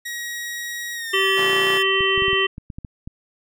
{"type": "tone with pitch glide", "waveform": "sawtooth", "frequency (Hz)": [1899, 1731.4], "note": ["A#6", "A6"], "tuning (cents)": [32, -28], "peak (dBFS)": -24, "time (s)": [0.05, 1.83], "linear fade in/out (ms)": 10, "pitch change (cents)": -160, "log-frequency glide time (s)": [0.94, 1.27]}
{"type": "harmonic tone", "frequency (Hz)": 386.2, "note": "G4", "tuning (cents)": -26, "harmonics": [1, 3, 5, 7, 8], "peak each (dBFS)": [-22, -25, -22, -24, -22], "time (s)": [1.13, 2.47], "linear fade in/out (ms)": 10}
{"type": "chord", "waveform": "5% pulse", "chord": "Bb dominant seventh", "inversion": "none", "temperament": "just", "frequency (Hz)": [116.54, 145.68, 174.81, 209.8], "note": ["Bb2", "D3", "F3", "Ab3"], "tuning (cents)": [0, -14, 2, 18], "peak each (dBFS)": -25, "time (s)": [1.36, 1.79], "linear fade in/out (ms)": 20}
{"type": "clicks", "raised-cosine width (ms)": 5, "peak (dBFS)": -21, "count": 10, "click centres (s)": [2.007, 2.178, 2.222, 2.282, 2.331, 2.581, 2.702, 2.785, 2.848, 3.075]}
{"effects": []}